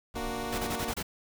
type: noise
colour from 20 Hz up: brown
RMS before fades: -42 dBFS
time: 0.14-0.71 s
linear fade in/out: 0 ms
type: chord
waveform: 15% pulse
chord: Bb augmented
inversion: none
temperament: equal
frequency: 233.1 / 293.7 / 370 Hz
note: Bb3 / D4 / F#4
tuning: 0 / 0 / 0 cents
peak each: -29 / -34 / -32 dBFS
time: 0.15-0.92 s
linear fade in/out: 10 ms
type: noise bursts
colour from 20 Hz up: pink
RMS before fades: -34 dBFS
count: 6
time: 0.52-1.029 s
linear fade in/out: 10 ms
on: 64 ms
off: 25 ms
effects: none